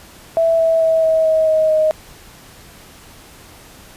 sine tone with pitch steps, 659.3 / 653.2 / 647.2 / 641.3 / 635.4 / 629.5 / 623.7 Hz, E5 / E5 / E5 / E5 / D#5 / D#5 / D#5, 0 / -16 / -32 / -48 / +36 / +20 / +4 cents, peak -11 dBFS, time 0.37-1.91 s, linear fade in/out 0 ms, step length 220 ms, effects pink hiss -42 dBFS RMS until 3.96 s + resampled to 32000 Hz

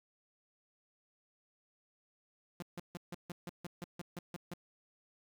sawtooth tone bursts, 174.61 Hz, F3, in tune, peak -37 dBFS, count 12, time 2.6-4.538 s, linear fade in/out 2 ms, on 24 ms, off 150 ms, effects 11-bit

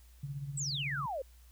sine tone with tremolo, 140.5 Hz, C#3, 24 cents sharp, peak -34 dBFS, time 0.23-1.06 s, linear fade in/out 5 ms, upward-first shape triangle, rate 16 Hz, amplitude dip 70%
sine exponential sweep, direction down, 8240 to 496.8 Hz, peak -34 dBFS, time 0.57-1.22 s, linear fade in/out 5 ms
effects added 60 Hz sine -55 dBFS peak until 1.51 s + white hiss -66 dBFS RMS until 1.51 s

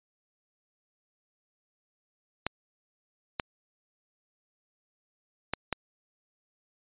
clicks, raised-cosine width 0.3 ms, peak -12 dBFS, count 4, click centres 2.466 / 3.398 / 5.536 / 5.727 s, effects resampled to 8000 Hz

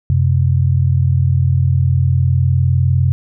sine tone pair together, 90.97 / 130.81 Hz, F#2 / C3, -29 / 0 cents, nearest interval tritone, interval 629 cents, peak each -13 dBFS, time 0.1-3.12 s, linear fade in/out 0 ms, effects none

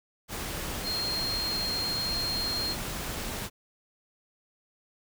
sine tone in noise, 4219 Hz, C8, 14 cents sharp, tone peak -29 dBFS, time 0.83-2.76 s, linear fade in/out 50 ms, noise pink, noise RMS -35 dBFS, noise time 0.28-3.5 s, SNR +3 dB, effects none

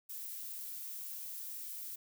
violet noise, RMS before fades -44 dBFS, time 0.09-1.96 s, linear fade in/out 10 ms, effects none

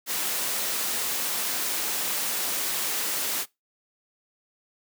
white noise, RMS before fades -28 dBFS, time 0.06-3.46 s, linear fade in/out 50 ms, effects noise-tail reverb RT60 0.2 s tail -22 dB re dry + high-pass 200 Hz 12 dB/octave

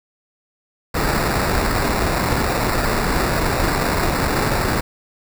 pink noise with sample-and-hold, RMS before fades -19 dBFS, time 0.94-4.81 s, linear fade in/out 10 ms, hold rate 3150 Hz, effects none

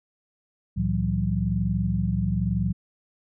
sine tone cluster, 68.4 / 113 / 165.5 / 186.5 Hz, C#2 / A2 / E3 / F#3, -23 / +47 / +7 / +14 cents, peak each -29 / -27 / -28 / -26 dBFS, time 0.76-2.73 s, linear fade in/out 20 ms, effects none

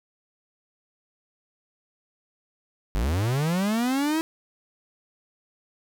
45% pulse linear sweep, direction up, 43.81 to 326.9 Hz, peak -22 dBFS, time 2.95-4.21 s, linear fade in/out 0 ms, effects none

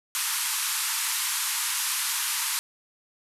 white band-pass noise, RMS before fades -28 dBFS, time 0.15-2.59 s, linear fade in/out 0 ms, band 870 to 13000 Hz, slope 96 dB/octave, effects none

